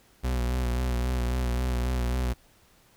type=tone with vibrato; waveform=40% pulse; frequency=61.74 Hz; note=B1; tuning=in tune; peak=-24 dBFS; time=0.23-2.34 s; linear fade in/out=20 ms; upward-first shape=sine; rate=3.7 Hz; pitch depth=45 cents each way; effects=pink hiss -60 dBFS RMS until 2.96 s